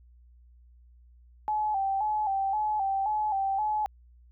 sine tone with vibrato, 815 Hz, G#5, 33 cents flat, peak -25 dBFS, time 1.48-3.86 s, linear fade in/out 0 ms, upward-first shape square, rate 1.9 Hz, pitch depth 77 cents each way, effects added 60 Hz sine -53 dBFS peak until 4.31 s

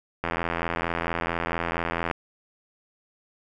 click train, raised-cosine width 0.5 ms, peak -11 dBFS, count 159, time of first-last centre 0.24-2.112 s, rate 84.4 Hz, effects none

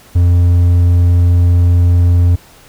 triangle tone, 87.5 Hz, F2, 4 cents sharp, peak -4 dBFS, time 0.15-2.36 s, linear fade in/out 10 ms, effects pink hiss -42 dBFS RMS until 2.68 s

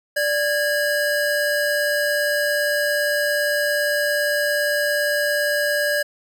square tone pair together, 587.5 / 1645 Hz, D5 / G#6, +1 / -17 cents, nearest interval octave + tritone, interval 1782 cents, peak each -22 dBFS, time 0.16-6.03 s, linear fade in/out 10 ms, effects none

